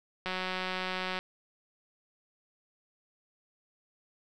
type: click train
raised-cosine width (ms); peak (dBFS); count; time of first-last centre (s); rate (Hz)
0.3; -18; 173; 0.26-1.19; 185
effects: none